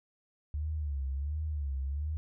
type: tone with vibrato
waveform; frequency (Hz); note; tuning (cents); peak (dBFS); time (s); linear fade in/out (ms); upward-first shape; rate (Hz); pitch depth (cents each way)
sine; 72.2; D2; -29; -31; 0.54-2.17; 0; sine; 1.4; 130
effects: none